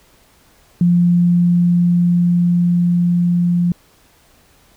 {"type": "tone with level ramp", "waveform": "sine", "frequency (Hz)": 174.61, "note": "F3", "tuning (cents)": 0, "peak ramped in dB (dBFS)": [-9, -12], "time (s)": [0.81, 3.72], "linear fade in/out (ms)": 2, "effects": ["pink hiss -52 dBFS RMS until 4.76 s"]}